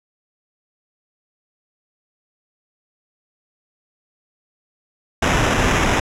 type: noise with sample-and-hold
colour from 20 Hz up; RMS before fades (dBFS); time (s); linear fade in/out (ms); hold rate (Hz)
pink; -17; 5.22-6; 5; 4410
effects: low-pass 8000 Hz 12 dB/octave